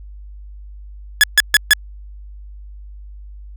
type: tone bursts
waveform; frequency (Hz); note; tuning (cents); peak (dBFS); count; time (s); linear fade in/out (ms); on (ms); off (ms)
sawtooth; 1700; G#6; +40; -3; 4; 1.21-1.734; 0; 26; 140
effects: added 50 Hz sine -33 dBFS peak until 3.56 s